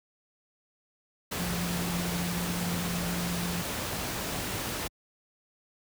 sine tone in noise, 174.61 Hz, F3, in tune, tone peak -31 dBFS, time 1.39-3.62 s, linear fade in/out 10 ms, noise pink, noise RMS -33 dBFS, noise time 1.31-4.88 s, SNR -1 dB, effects high-pass 60 Hz 12 dB/octave

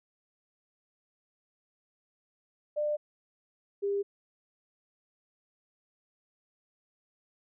sine tone pair in turn, 597 / 401 Hz, D5 / G4, +28 / +39 cents, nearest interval perfect fifth, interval 689 cents, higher first, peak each -27 dBFS, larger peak neither, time 2.76-2.97 / 3.82-4.03 s, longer neither, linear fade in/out 20 ms, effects none

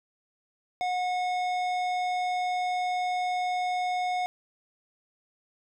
triangle tone with tanh clipping, 727 Hz, F#5, 31 cents flat, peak -28 dBFS, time 0.81-4.26 s, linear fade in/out 0 ms, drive 18 dB, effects none

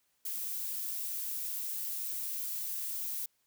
violet noise, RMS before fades -37 dBFS, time 0.25-3.26 s, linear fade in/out 5 ms, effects white hiss -75 dBFS RMS until 3.46 s

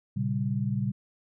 sine chord, G diminished, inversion first, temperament equal with one note detuned, 116.54 / 135.9 / 196 Hz, Bb2 / Db3 / G3, 0 / -34 / 0 cents, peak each -30 dBFS, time 0.16-0.92 s, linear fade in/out 10 ms, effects none

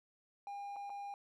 triangle tone with dropouts, 806 Hz, G5, 48 cents sharp, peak -40 dBFS, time 0.47-1.14 s, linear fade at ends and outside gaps 1 ms, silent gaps 0.761-0.765 / 0.896-0.901 s, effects none

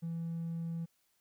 triangle tone, 166.5 Hz, E3, 18 cents sharp, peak -32 dBFS, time 0.02-0.86 s, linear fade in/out 20 ms, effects tanh soft clip ceiling -31 dBFS + white hiss -75 dBFS RMS until 1.2 s

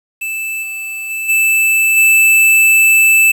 square tone with level steps, 2637 Hz, E7, in tune, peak -19 / -22 / -19 / -10 / -7 dBFS, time 0.21-3.32 s, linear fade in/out 10 ms, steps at 0.62 / 1.09 / 1.28 / 1.96 s, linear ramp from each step 20 ms, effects 7-bit

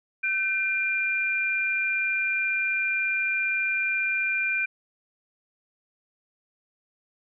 sine tone pair together, 1528.7 / 2394 Hz, G6 / D7, -44 / +33 cents, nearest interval minor sixth, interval 777 cents, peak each -29 / -24 dBFS, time 0.23-4.66 s, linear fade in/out 10 ms, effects none

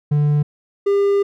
triangle tone pair in turn, 147.5 / 400.7 Hz, D3 / G4, +8 / +38 cents, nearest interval octave + perfect fourth, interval 1730 cents, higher second, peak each -11 dBFS, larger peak neither, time 0.11-0.43 / 0.86-1.23 s, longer second, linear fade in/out 10 ms, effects none

